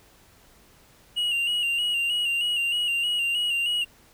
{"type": "tone with vibrato", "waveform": "triangle", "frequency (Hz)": 2841, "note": "F7", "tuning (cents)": 29, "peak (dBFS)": -21, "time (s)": [1.16, 3.85], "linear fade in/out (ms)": 20, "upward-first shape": "square", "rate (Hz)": 3.2, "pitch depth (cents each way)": 38, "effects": ["pink hiss -56 dBFS RMS until 4.13 s"]}